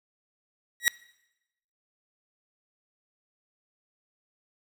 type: tone with exponential growth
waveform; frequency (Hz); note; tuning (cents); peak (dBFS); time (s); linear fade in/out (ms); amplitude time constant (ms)
sawtooth; 1913; A#6; +44; -12; 0.8-0.88; 0; 16
effects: noise-tail reverb RT60 0.9 s tail -22 dB re dry